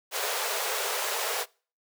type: high-pass noise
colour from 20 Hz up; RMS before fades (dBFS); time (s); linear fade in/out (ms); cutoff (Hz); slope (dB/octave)
pink; -30; 0.11-1.46; 50; 400; 96
effects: noise-tail reverb RT60 0.4 s tail -25 dB re dry